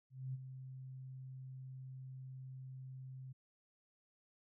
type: tone with ADSR envelope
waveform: sine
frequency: 130.81 Hz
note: C3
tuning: in tune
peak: -38 dBFS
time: 0.1-3.33 s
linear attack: 240 ms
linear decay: 28 ms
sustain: -9 dB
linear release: 13 ms
effects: none